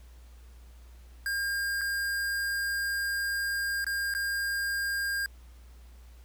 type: tone with dropouts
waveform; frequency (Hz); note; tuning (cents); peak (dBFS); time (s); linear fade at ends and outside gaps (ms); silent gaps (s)
square; 1609; G6; +45; -29; 1.26-5.26; 1; 1.811-1.815 / 3.844-3.866 / 4.139-4.149
effects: added 60 Hz sine -48 dBFS peak until 6.24 s + pink hiss -62 dBFS RMS until 6.24 s